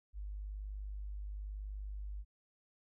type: tone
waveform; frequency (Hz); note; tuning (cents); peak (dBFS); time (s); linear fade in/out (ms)
sine; 50.5; G#1; -48; -40; 0.13-2.25; 50
effects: none